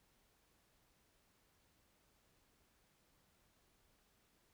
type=silence; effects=pink hiss -75 dBFS RMS until 4.53 s